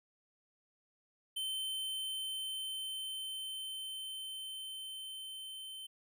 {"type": "tone with level ramp", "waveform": "square", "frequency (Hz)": 3086, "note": "G7", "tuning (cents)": -28, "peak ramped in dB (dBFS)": [-36, -45], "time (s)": [1.36, 5.87], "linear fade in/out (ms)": 10, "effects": []}